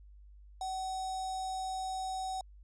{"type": "tone with notch filter", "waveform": "square", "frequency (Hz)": 757, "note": "F#5", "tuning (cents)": 39, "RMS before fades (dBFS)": -37, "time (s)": [0.61, 2.41], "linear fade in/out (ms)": 2, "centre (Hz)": 2300, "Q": 1.2, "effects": ["added 50 Hz sine -52 dBFS peak until 2.63 s", "resampled to 22050 Hz"]}